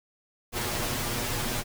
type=noise with comb filter; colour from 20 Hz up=pink; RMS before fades=-30 dBFS; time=0.52-1.64 s; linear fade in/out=50 ms; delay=8.4 ms; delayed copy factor=+0.75; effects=none